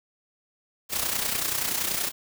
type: noise with amplitude modulation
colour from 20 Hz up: white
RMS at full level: -25 dBFS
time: 0.89-2.12 s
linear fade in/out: 50 ms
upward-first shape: sine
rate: 30.5 Hz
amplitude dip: 60%
effects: none